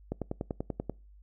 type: click train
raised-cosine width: 2 ms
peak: -19 dBFS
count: 9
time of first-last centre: 0.12-0.897 s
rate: 10.3 Hz
effects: noise-tail reverb RT60 0.3 s tail -25 dB re dry + added 50 Hz sine -52 dBFS peak until 1.22 s